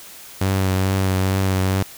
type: tone with vibrato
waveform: sawtooth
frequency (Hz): 95.1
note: F#2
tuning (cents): +48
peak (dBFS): -13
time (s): 0.41-1.83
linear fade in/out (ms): 5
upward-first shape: triangle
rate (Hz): 2.3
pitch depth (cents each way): 27
effects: white hiss -40 dBFS RMS until 1.97 s